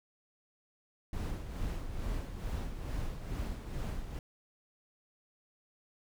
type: noise with tremolo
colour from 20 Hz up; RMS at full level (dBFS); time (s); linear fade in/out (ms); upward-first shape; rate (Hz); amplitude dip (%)
brown; -35; 1.13-4.19; 2; sine; 2.3; 55
effects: none